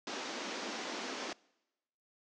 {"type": "band-pass noise", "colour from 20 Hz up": "pink", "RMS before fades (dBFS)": -41, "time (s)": [0.07, 1.33], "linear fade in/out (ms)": 2, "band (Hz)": [220, 6600], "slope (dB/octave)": 48, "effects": ["noise-tail reverb RT60 1.0 s tail -25 dB re dry"]}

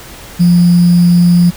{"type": "tone with sample-and-hold", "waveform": "sine", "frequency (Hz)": 174.61, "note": "F3", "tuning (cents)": 0, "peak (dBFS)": -4, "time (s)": [0.39, 1.51], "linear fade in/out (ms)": 20, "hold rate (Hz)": 4900, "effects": ["pink hiss -32 dBFS RMS until 1.56 s"]}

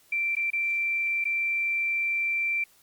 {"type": "tone with dropouts", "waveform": "sine", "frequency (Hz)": 2349, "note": "D7", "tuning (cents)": 0, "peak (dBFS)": -24, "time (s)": [0.12, 2.64], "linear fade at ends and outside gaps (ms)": 5, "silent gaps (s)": [[0.353, 0.366], [0.504, 0.531], [1.242, 1.252]], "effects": ["white hiss -60 dBFS RMS until 2.82 s", "Opus 48 kbps"]}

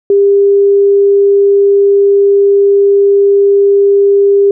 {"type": "tone", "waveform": "sine", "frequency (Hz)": 400, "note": "G4", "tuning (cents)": 35, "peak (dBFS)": -4, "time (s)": [0.1, 4.51], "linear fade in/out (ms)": 2, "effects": []}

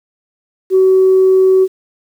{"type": "tone", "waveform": "sine", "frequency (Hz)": 377.4, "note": "F#4", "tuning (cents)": 34, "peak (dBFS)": -5, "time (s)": [0.7, 1.68], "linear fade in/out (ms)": 50, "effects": ["tanh soft clip ceiling -2 dBFS", "7-bit"]}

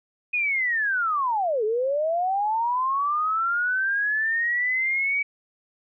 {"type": "linear two-way sweep", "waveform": "sine", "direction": "down then up", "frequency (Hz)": [2505, 415.3, 2285], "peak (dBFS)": -21, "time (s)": [0.33, 5.23], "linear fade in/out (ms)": 10, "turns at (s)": 1.64, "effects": []}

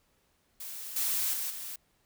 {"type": "noise with level steps", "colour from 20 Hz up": "blue", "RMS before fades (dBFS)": [-41, -30, -34, -40], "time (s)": [0.6, 1.76], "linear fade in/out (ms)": 5, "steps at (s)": [0.96, 1.33, 1.5], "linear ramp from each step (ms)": 5, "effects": ["pink hiss -71 dBFS RMS until 2.05 s"]}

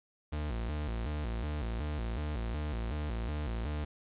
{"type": "tone with vibrato", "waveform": "40% pulse", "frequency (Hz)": 65.41, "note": "C2", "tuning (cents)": 0, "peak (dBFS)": -32, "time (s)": [0.32, 3.85], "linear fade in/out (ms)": 10, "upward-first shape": "square", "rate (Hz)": 2.7, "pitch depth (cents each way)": 240, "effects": ["resampled to 8000 Hz", "10-bit"]}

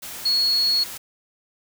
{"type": "tone in noise", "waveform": "sine", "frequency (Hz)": 4340, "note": "C#8", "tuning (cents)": -37, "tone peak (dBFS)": -17, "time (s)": [0.25, 0.84], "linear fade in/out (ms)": 10, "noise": "white", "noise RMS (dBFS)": -35, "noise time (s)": [0.02, 0.98], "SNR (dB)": 15, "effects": []}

